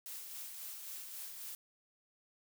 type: noise with tremolo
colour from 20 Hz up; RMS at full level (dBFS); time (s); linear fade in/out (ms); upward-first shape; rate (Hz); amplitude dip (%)
blue; -45; 0.06-1.55; 0; sine; 3.7; 35
effects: none